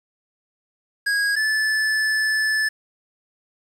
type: tone pair in turn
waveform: square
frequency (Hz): 1645 / 1741.8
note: G#6 / A6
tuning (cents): -17 / -18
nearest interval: minor second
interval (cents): 99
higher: second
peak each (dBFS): -19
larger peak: neither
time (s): 1.06-1.36 / 1.36-2.69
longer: second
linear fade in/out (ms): 10
effects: low-pass 9000 Hz 12 dB/octave + 8-bit